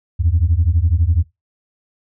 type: beating tone pair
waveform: sine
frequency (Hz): 77.78 / 89.78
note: D#2 / F2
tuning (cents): 0 / +48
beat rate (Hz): 12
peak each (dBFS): -14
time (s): 0.19-1.24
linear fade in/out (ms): 20
effects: noise-tail reverb RT60 0.2 s tail -21 dB re dry + tanh soft clip ceiling -6 dBFS